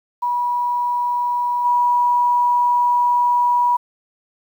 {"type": "tone with level steps", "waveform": "sine", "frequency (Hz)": 971, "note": "B5", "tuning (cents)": -30, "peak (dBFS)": [-17, -13], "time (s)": [0.22, 3.77], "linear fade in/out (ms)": 10, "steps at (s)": 1.64, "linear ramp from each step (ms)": 20, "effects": ["8-bit"]}